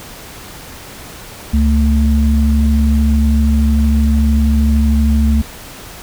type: tone pair together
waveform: sine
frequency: 69.7 / 222.2 Hz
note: C#2 / A3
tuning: +10 / +17 cents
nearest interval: octave + minor sixth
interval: 2007 cents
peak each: -10 / -14 dBFS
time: 1.53-5.42 s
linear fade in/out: 10 ms
effects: pink hiss -33 dBFS RMS until 6.02 s